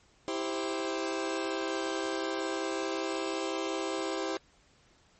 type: chord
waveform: sawtooth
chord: C major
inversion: first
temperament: just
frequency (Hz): 327 / 392.4 / 523.3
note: E4 / G4 / C5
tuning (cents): -14 / +2 / 0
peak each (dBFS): -31 / -31 / -33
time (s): 0.28-4.37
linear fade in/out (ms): 0
effects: pink hiss -64 dBFS RMS until 5.19 s + MP3 32 kbps